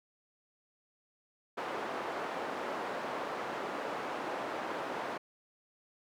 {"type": "band-pass noise", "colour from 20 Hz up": "white", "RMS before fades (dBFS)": -38, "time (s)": [1.57, 5.18], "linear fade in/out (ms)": 10, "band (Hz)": [310, 1000], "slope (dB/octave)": 12, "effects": []}